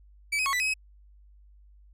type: tone with pitch steps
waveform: 40% pulse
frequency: 2301 / 2526 / 1101 / 1981 / 2538 / 2553 Hz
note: D7 / D#7 / C#6 / B6 / D#7 / D#7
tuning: -36 / +26 / -12 / +5 / +34 / +44 cents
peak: -24 dBFS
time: 0.32-0.74 s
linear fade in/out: 10 ms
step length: 70 ms
effects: added 50 Hz sine -52 dBFS peak until 1.93 s + low-pass 12000 Hz 12 dB/octave